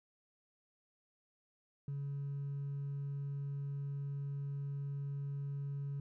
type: tone with hard clipping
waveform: triangle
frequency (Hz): 140.6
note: C#3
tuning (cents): +25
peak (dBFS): -37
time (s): 1.88-6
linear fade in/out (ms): 2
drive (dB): 2
effects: none